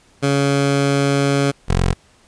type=tone pair in turn; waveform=15% pulse; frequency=140 / 44.48 Hz; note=C#3 / F1; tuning=+18 / +32 cents; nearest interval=octave + minor sixth; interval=1986 cents; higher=first; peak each=-8 dBFS; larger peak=neither; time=0.22-1.52 / 1.68-1.94 s; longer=first; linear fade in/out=20 ms; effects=pink hiss -53 dBFS RMS until 2.27 s + resampled to 22050 Hz